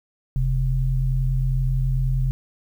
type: tone pair together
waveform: sine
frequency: 41.2 / 130.81 Hz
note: E1 / C3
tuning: 0 / 0 cents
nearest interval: octave + minor sixth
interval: 2000 cents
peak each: -21 dBFS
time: 0.36-2.31 s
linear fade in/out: 0 ms
effects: 9-bit